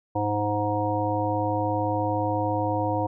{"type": "harmonic tone", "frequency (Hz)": 104.3, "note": "G#2", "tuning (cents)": 8, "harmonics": [1, 3, 5, 7, 9], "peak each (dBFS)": [-29, -29, -29, -29, -29], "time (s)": [0.15, 3.07], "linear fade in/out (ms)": 10, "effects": []}